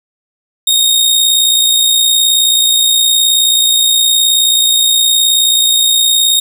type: tone with amplitude modulation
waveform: sawtooth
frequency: 3716 Hz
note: A#7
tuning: 6 cents flat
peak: -3 dBFS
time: 0.67-6.4 s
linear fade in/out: 5 ms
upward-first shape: sine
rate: 59 Hz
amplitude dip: 40%
effects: none